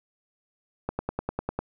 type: click train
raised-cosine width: 1 ms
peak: -14 dBFS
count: 8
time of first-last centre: 0.89-1.59 s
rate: 10 Hz
effects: none